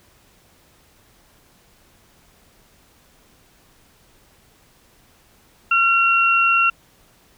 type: tone pair together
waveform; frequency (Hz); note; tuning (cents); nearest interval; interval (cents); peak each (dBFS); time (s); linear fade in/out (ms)
sine; 1367.5 / 2739; F6 / F7; -37 / -34; octave; 1203; -16; 5.71-6.7; 5
effects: pink hiss -55 dBFS RMS until 7.37 s